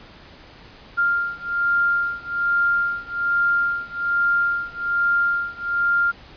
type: beating tone pair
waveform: sine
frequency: 1396.9 / 1398.1 Hz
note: F6 / F6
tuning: 0 / +1 cents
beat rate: 1.2 Hz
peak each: -21 / -22 dBFS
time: 0.97-6.12 s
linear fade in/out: 20 ms
effects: pink hiss -45 dBFS RMS until 6.36 s + resampled to 11025 Hz